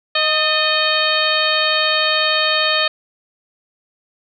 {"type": "harmonic tone with a mistuned harmonic", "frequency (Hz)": 622.3, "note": "D#5", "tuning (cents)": 0, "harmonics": [1, 2, 3, 4, 5, 6, 7], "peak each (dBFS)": [-22, -22, -22, -22, -22, -22, -22], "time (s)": [0.15, 2.88], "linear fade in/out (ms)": 5, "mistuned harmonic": 3, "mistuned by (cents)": -60, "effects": []}